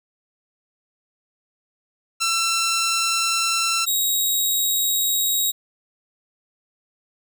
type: tone pair in turn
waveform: 10% pulse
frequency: 1345 / 3804 Hz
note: E6 / A#7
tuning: +34 / +34 cents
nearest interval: octave + tritone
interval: 1800 cents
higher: second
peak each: -11 dBFS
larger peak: neither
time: 2.2-3.86 / 3.86-5.52 s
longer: neither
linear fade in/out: 20 ms
effects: none